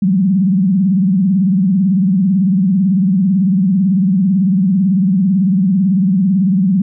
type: tone with vibrato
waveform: sine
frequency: 189.2 Hz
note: F#3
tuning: 39 cents sharp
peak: -9 dBFS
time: 0.02-6.82 s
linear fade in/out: 5 ms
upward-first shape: triangle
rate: 18 Hz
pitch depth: 190 cents each way
effects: none